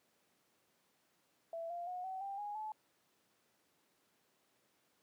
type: tone with pitch steps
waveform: sine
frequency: 665 / 694.4 / 725.2 / 757.3 / 790.8 / 825.8 / 862.4 Hz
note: E5 / F5 / F#5 / F#5 / G5 / G#5 / A5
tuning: +15 / -10 / -35 / +40 / +15 / -10 / -35 cents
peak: -40 dBFS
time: 1.53-2.72 s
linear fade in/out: 2 ms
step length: 170 ms
effects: pink hiss -75 dBFS RMS until 5.02 s + high-pass 200 Hz 12 dB/octave